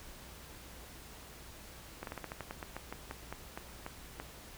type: slowing click train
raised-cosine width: 0.5 ms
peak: -25 dBFS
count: 16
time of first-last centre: 2.03-4.2 s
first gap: 42 ms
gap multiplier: 1.16
effects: added 60 Hz sine -56 dBFS peak until 4.57 s + pink hiss -52 dBFS RMS until 4.57 s